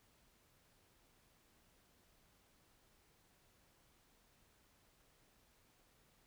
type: silence
effects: pink hiss -72 dBFS RMS until 6.26 s